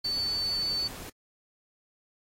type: tone in noise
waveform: sine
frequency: 4503 Hz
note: C#8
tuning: 26 cents sharp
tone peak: -27 dBFS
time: 0.04-0.88 s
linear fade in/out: 10 ms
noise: pink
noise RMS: -43 dBFS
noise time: 0.04-1.1 s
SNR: +13 dB
effects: AAC 48 kbps

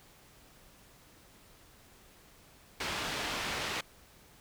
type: low-pass noise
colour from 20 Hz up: white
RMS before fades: -36 dBFS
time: 2.8-3.81 s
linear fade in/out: 5 ms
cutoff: 3400 Hz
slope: 12 dB/octave
effects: pink hiss -59 dBFS RMS until 4.4 s

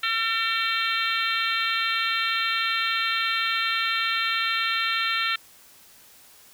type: harmonic tone with a mistuned harmonic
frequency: 451.7 Hz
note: A4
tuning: 45 cents sharp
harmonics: 3 / 4 / 5 / 6 / 7 / 8 / 9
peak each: -28 / -29 / -30 / -31 / -31 / -32 / -33 dBFS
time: 0.03-5.36 s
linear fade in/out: 5 ms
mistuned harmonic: 5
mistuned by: +19 cents
effects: white hiss -52 dBFS RMS until 6.53 s

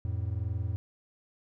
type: tone pair together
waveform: triangle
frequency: 86.9 / 108.4 Hz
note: F2 / A2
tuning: -8 / -25 cents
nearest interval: major third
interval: 383 cents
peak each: -30 / -31 dBFS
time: 0.05-0.76 s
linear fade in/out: 0 ms
effects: none

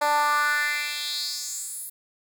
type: tone with high-pass filter sweep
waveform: 10% pulse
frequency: 294.7 Hz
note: D4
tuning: 6 cents sharp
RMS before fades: -26 dBFS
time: 0.01-1.9 s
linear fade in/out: 10 ms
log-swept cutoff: 700 to 12000 Hz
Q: 3.5
effects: none

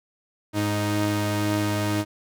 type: tone pair together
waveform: sawtooth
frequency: 104.36 / 311.1 Hz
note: G#2 / D#4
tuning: +9 / 0 cents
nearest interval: octave + perfect fifth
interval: 1891 cents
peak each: -21 dBFS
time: 0.53-2.05 s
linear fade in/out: 50 ms
effects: none

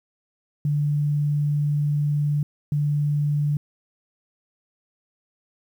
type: tone bursts at uneven times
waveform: sine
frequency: 146.83 Hz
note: D3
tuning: in tune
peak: -19 dBFS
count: 2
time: 0.65-2.43 / 2.72-3.57 s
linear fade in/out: 2 ms
effects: 9-bit

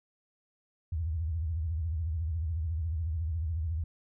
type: tone with vibrato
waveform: sine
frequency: 80.7 Hz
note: E2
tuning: 36 cents flat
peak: -29 dBFS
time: 0.92-3.84 s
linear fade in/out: 5 ms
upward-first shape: sine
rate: 14 Hz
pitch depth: 160 cents each way
effects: none

